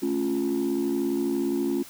sine chord, A augmented, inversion none, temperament equal, 220 / 277.2 / 349.2 Hz, A3 / C#4 / E#4, 0 / 0 / 0 cents, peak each -29 / -25 / -25 dBFS, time 0.02-1.83 s, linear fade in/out 10 ms, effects tanh soft clip ceiling -19 dBFS + white hiss -46 dBFS RMS until 1.89 s

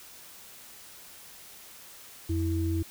sine tone pair together, 87.31 / 327.2 Hz, F2 / E4, 0 / -13 cents, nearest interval octave + major seventh, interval 2287 cents, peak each -27 / -30 dBFS, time 2.29-2.83 s, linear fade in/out 10 ms, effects white hiss -49 dBFS RMS until 2.9 s

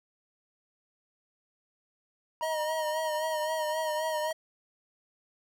triangle tone with tremolo, 951 Hz, A#5, 34 cents sharp, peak -29 dBFS, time 2.41-4.31 s, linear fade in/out 0 ms, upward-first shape sine, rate 11 Hz, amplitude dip 45%
square tone with vibrato, 622.3 Hz, D#5, in tune, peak -31 dBFS, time 2.42-4.33 s, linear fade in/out 10 ms, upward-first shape sine, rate 3.8 Hz, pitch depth 46 cents each way
effects none

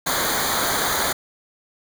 pink noise with comb filter, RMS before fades -22 dBFS, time 0.06-1.13 s, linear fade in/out 10 ms, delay 0.37 ms, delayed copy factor -0.85, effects none

